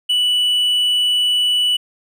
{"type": "tone", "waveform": "triangle", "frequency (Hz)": 2960, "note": "F#7", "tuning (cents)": 0, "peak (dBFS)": -12, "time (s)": [0.09, 1.77], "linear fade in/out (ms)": 10, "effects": []}